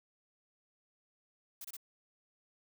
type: noise bursts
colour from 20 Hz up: blue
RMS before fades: -45 dBFS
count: 3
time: 1.61-1.768 s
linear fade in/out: 5 ms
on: 36 ms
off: 25 ms
effects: none